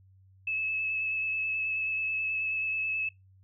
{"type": "tone with vibrato", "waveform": "sine", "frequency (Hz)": 2600, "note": "E7", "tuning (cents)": -24, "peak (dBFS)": -28, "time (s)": [0.47, 3.09], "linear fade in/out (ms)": 5, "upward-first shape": "square", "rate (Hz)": 9.3, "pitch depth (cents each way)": 13, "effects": ["noise-tail reverb RT60 0.2 s tail -23 dB re dry", "added 95 Hz sine -56 dBFS peak until 3.43 s"]}